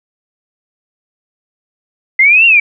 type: linear two-way sweep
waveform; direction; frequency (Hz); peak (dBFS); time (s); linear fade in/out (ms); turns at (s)
sine; up then down; 2041 to 2794 to 2275; -4; 2.19-2.6; 5; 2.46
effects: none